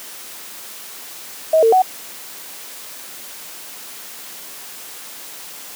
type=tone with pitch steps; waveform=sine; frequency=637 / 451.9 / 746 Hz; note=D#5 / A4 / F#5; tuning=+41 / +46 / +14 cents; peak=-9 dBFS; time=1.53-1.821 s; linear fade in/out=5 ms; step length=97 ms; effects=white hiss -35 dBFS RMS until 5.75 s + high-pass 200 Hz 12 dB/octave